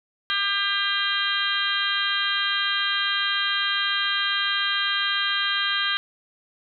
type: harmonic tone with a mistuned harmonic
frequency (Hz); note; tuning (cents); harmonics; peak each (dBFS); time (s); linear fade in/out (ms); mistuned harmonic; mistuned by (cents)
399.2; G4; +32; 3 / 4 / 5 / 6 / 7 / 8 / 9 / 10; -30 / -26 / -33 / -36 / -34 / -26 / -34 / -31; 0.3-5.97; 0; 9; +55
effects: none